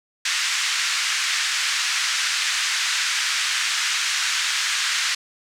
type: band-pass noise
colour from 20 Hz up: pink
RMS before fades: -23 dBFS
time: 0.25-5.15 s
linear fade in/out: 5 ms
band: 1500 to 7400 Hz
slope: 24 dB/octave
effects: none